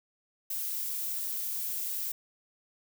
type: noise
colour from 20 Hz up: violet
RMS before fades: -34 dBFS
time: 0.5-2.12 s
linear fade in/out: 5 ms
effects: none